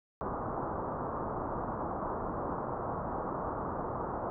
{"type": "low-pass noise", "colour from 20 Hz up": "white", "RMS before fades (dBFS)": -36, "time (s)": [0.21, 4.3], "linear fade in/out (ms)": 0, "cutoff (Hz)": 1200, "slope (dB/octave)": 48, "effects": []}